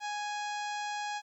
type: harmonic tone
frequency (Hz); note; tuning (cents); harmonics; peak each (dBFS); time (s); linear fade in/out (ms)
830.6; G#5; 0; 1 / 2 / 3 / 4 / 5 / 6 / 7 / 8 / 9; -35 / -41 / -45 / -47 / -49 / -51 / -52 / -53 / -54; 0-1.22; 50
effects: 12-bit